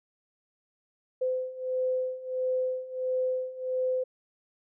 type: beating tone pair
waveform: sine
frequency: 511 / 512.5 Hz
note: C5 / C5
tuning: -41 / -36 cents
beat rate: 1.5 Hz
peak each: -32 / -29 dBFS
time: 1.21-4.04 s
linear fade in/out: 10 ms
effects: none